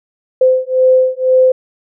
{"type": "beating tone pair", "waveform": "sine", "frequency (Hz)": [514, 516], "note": ["C5", "C5"], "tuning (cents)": [-31, -24], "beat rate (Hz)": 2, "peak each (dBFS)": -11, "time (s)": [0.41, 1.52], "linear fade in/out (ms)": 5, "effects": []}